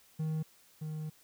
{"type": "tone pair in turn", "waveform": "triangle", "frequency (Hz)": [157.1, 154.94], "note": ["D#3", "D#3"], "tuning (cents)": [17, -7], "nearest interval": "unison", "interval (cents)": 24, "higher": "first", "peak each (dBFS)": [-29, -34], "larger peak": "first", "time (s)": [[0.19, 0.43], [0.81, 1.1]], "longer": "second", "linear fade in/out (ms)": 10, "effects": ["white hiss -63 dBFS RMS until 1.23 s"]}